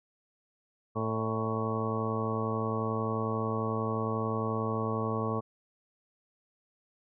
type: harmonic tone with a mistuned harmonic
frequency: 111.2 Hz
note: A2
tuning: 19 cents sharp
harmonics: 1 / 2 / 3 / 4 / 5 / 6 / 7 / 8 / 9 / 10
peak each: -34 / -35 / -41 / -35 / -40 / -42 / -44 / -44 / -43 / -36 dBFS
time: 0.95-5.41 s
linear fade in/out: 20 ms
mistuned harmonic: 6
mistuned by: -43 cents
effects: none